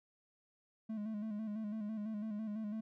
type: tone with vibrato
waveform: triangle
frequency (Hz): 213.9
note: A3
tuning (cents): -49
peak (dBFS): -36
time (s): 0.89-2.81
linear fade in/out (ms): 10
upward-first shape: square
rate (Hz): 6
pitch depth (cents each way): 51
effects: none